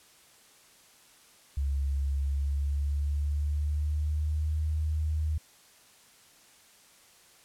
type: tone with pitch glide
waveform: sine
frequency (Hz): 69.3 to 77.34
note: C#2 to D#2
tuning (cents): 0 to -10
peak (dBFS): -26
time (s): 1.57-5.38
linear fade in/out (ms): 5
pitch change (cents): +190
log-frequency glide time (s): 2.19-4.59
effects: white hiss -58 dBFS RMS until 7.44 s + low-pass 11000 Hz 12 dB/octave